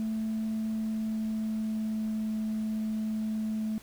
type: tone with pitch glide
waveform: sine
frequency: 220 to 217.6 Hz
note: A3 to A3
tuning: 0 to -19 cents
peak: -27 dBFS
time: 0-3.78 s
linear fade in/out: 0 ms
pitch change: -19 cents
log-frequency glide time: 0.6-2.34 s
effects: tanh soft clip ceiling -26 dBFS + pink hiss -53 dBFS RMS until 3.82 s